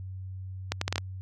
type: accelerating click train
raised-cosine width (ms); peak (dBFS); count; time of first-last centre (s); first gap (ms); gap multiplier
0.2; -10; 6; 0.72-0.981; 94; 0.7
effects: added 94 Hz sine -36 dBFS peak until 1.21 s